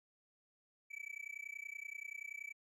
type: tone with amplitude modulation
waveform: triangle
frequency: 2300 Hz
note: D7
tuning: 37 cents flat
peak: -39 dBFS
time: 0.9-2.53 s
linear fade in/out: 20 ms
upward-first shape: sine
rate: 30.5 Hz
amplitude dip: 100%
effects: none